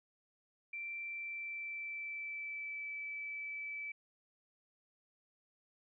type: tone with pitch glide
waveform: sine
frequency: 2349 to 2309 Hz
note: D7 to D7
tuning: 0 to -30 cents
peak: -40 dBFS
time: 0.73-3.92 s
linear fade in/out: 5 ms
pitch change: -30 cents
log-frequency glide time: 0.97-2.89 s
effects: none